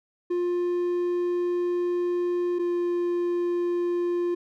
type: tone pair in turn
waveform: triangle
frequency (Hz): 352.5 / 349.7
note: F4 / F4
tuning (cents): +16 / +2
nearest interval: unison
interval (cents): 14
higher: first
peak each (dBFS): -21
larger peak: neither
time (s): 0.3-2.59 / 2.59-4.35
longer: first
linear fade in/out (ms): 10
effects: none